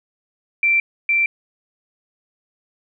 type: tone pair in turn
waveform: sine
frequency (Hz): 2349 / 2349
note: D7 / D7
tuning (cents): 0 / 0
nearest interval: unison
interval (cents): 0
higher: neither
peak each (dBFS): -13 / -14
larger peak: first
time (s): 0.63-0.8 / 1.09-1.26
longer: neither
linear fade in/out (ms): 2
effects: none